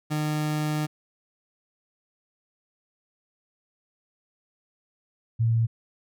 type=tone pair in turn; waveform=30% pulse / sine; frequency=152 / 114.4 Hz; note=D#3 / A#2; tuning=-40 / -32 cents; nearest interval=perfect fourth; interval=492 cents; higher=first; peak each=-22 / -19 dBFS; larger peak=second; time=0.1-0.87 / 5.39-5.67 s; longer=first; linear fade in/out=20 ms; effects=none